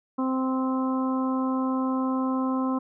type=harmonic tone; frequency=260.9 Hz; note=C4; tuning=5 cents flat; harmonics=1 / 2 / 3 / 4 / 5; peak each=-24 / -34 / -37 / -32 / -38 dBFS; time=0.18-2.79 s; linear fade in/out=10 ms; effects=none